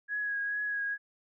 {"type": "tone with vibrato", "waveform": "sine", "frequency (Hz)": 1661.2, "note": "G#6", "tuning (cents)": 0, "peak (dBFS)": -30, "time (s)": [0.08, 0.98], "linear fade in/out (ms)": 50, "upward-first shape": "triangle", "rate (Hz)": 2.3, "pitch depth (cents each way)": 26, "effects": []}